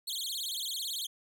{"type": "tone with vibrato", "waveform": "sawtooth", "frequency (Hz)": 3706, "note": "A#7", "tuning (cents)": -11, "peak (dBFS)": -31, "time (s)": [0.07, 1.07], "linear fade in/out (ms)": 10, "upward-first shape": "sine", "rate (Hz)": 18, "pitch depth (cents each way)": 300, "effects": []}